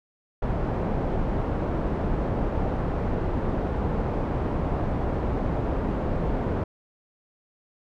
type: low-pass noise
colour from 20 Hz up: pink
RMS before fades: -26 dBFS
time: 0.42-6.64 s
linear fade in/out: 5 ms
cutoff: 770 Hz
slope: 12 dB/octave
effects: none